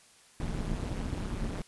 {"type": "noise with amplitude modulation", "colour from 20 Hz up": "brown", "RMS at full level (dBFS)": -30, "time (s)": [0.4, 1.62], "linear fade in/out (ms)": 2, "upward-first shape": "sine", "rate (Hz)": 190, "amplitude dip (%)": 90, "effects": ["white hiss -59 dBFS RMS until 1.67 s", "resampled to 24000 Hz"]}